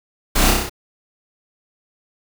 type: noise with echo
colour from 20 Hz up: pink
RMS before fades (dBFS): -18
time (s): 0.35-0.51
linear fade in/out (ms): 10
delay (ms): 31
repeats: 6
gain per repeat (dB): -2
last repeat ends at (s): 0.696
effects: none